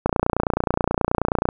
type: click train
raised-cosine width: 1 ms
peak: -4 dBFS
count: 43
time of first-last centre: 0.06-1.489 s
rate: 29.4 Hz
effects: none